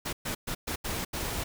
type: noise bursts at uneven times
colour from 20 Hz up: pink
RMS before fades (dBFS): -33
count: 6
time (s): 0.05-0.13 / 0.25-0.35 / 0.47-0.55 / 0.67-0.76 / 0.84-1.05 / 1.13-1.44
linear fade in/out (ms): 10
effects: none